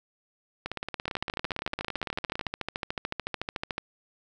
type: two click trains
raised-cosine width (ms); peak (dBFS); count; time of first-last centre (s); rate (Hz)
0.3; -16 / -14; 33 / 38; 0.66-2.468 / 1.08-3.781; 17.7 / 13.7
effects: none